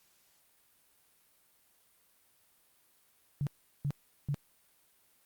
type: tone bursts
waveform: sine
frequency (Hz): 142.6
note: C#3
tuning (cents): +49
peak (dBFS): -29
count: 3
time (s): 3.41-4.344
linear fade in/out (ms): 0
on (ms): 58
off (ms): 380
effects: white hiss -68 dBFS RMS until 5.25 s + Opus 48 kbps